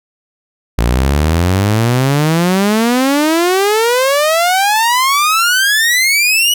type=exponential sweep; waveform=sawtooth; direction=up; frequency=55.8 to 2960 Hz; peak=-6 dBFS; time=0.78-6.54 s; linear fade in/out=5 ms; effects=none